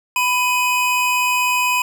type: tone pair together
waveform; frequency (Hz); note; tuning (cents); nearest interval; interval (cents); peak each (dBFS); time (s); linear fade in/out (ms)
square; 994 / 2510; B5 / D#7; +11 / +15; octave + major third; 1604; -19; 0.16-1.82; 2
effects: none